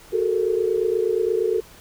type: tone cluster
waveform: sine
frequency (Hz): 370.4 / 427.9 / 456.4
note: F#4 / A4 / A#4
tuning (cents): +2 / -48 / -37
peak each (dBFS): -23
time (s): 0.12-1.61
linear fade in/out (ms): 20
effects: pink hiss -47 dBFS RMS until 1.8 s